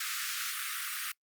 pink high-pass noise, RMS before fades -36 dBFS, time 0-1.12 s, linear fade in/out 5 ms, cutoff 1200 Hz, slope 96 dB/octave, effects noise-tail reverb RT60 0.1 s tail -24 dB re dry + Opus 48 kbps

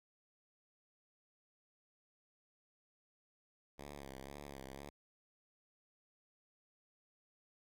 5% pulse tone with vibrato, 69.3 Hz, C#2, in tune, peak -37 dBFS, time 3.78-4.9 s, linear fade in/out 10 ms, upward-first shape sine, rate 2 Hz, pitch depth 80 cents each way, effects none

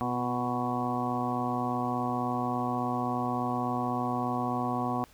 harmonic tone with a mistuned harmonic, 123.47 Hz, B2, in tune, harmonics 1 / 2 / 3 / 4 / 5 / 6 / 7 / 8 / 9, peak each -37 / -32 / -40 / -41 / -43 / -33 / -42 / -37 / -36 dBFS, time 0.01-5.04 s, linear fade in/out 0 ms, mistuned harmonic 3, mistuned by -39 cents, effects pink hiss -58 dBFS RMS until 5.13 s

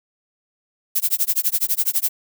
violet noise with tremolo, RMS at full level -17 dBFS, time 0.95-2.09 s, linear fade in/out 10 ms, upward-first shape sine, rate 12 Hz, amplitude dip 100%, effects none

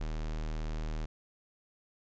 square tone, 38.89 Hz, D#1, in tune, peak -34 dBFS, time 0-1.06 s, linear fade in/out 10 ms, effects resampled to 16000 Hz

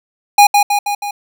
square tone with echo, 819 Hz, G#5, 24 cents flat, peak -4 dBFS, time 0.38-0.47 s, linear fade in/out 5 ms, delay 160 ms, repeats 4, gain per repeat -4 dB, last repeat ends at 1.11 s, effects none

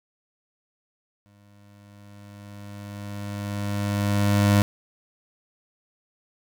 25% pulse tone with exponential growth, 101.9 Hz, G#2, 32 cents flat, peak -11 dBFS, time 1.26-4.62 s, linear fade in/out 0 ms, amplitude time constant 730 ms, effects none

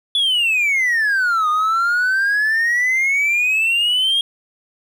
triangle exponential two-way sweep, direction down then up, 3460 to 1218 to 3272 Hz, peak -12 dBFS, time 0.15-4.21 s, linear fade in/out 2 ms, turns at 1.49 s, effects tanh soft clip ceiling -8 dBFS + 8-bit

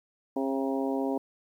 harmonic tone with a mistuned harmonic, 135.2 Hz, C#3, 43 cents flat, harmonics 2 / 3 / 4 / 5 / 6 / 7, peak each -29 / -33 / -35 / -37 / -39 / -40 dBFS, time 0.36-1.18 s, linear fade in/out 5 ms, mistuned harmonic 6, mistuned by -34 cents, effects 10-bit

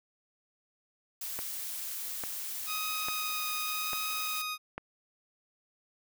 blue noise, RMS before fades -38 dBFS, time 1.21-4.42 s, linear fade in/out 5 ms
click train, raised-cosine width 0.5 ms, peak -22 dBFS, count 5, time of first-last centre 1.39-4.78 s, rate 1.18 Hz
15% pulse tone with vibrato, 1250 Hz, D#6, 8 cents sharp, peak -27 dBFS, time 2.66-4.58 s, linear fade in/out 50 ms, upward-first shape triangle, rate 0.89 Hz, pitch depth 11 cents each way
effects none

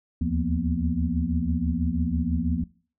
sine tone cluster, 73.9 / 80 / 171.9 / 231.8 / 247.3 Hz, D2 / D#2 / F3 / A#3 / B3, +11 / +49 / -27 / -10 / +3 cents, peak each -29 dBFS, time 0.21-2.64 s, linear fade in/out 5 ms, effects noise-tail reverb RT60 0.4 s tail -20 dB re dry

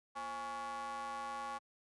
square ring-modulated tone, 146.83 Hz, D3, in tune, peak -38 dBFS, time 0.15-1.59 s, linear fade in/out 20 ms, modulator 972 Hz, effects high-pass 80 Hz 12 dB/octave + resampled to 24000 Hz

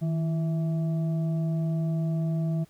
sine tone with frequency modulation, 160 Hz, D#3, 49 cents sharp, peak -24 dBFS, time 0.01-2.65 s, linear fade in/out 20 ms, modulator 498 Hz, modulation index 0.34, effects pink hiss -61 dBFS RMS until 2.69 s

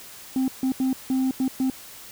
sine tone bursts at uneven times, 261.6 Hz, C4, in tune, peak -17 dBFS, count 6, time 0.36-0.48 / 0.63-0.72 / 0.8-0.93 / 1.1-1.31 / 1.4-1.48 / 1.6-1.7 s, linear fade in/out 2 ms, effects tanh soft clip ceiling -19 dBFS + white hiss -43 dBFS RMS until 2.11 s

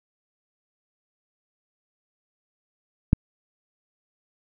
click, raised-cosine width 5 ms, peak -3 dBFS, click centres 3.131 s, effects none

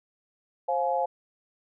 sine tone cluster, 530 / 703 / 845 Hz, C5 / F5 / G#5, +22 / +11 / +30 cents, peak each -28 dBFS, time 0.68-1.06 s, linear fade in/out 10 ms, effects none

